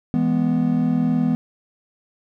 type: chord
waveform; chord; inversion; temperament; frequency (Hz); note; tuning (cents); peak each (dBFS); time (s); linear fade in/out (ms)
triangle; E major; none; equal; 164.81 / 207.7 / 246.9; E3 / G#3 / B3; 0 / 0 / 0; -20 / -22 / -17; 0.14-1.35; 0
effects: none